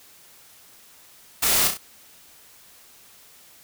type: noise with echo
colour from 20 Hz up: white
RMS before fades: -21 dBFS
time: 1.42-1.68 s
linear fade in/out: 10 ms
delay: 32 ms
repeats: 3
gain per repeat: -5 dB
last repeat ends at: 1.776 s
effects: white hiss -51 dBFS RMS until 3.63 s